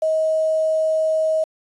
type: tone with quantisation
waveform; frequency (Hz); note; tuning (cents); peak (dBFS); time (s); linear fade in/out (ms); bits
sine; 633; D#5; +30; -16; 0.02-1.44; 5; 7
effects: resampled to 24000 Hz